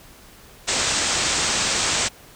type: low-pass noise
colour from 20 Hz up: white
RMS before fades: -22 dBFS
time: 0.67-2.09 s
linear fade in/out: 20 ms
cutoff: 8400 Hz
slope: 96 dB/octave
effects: pink hiss -47 dBFS RMS until 2.35 s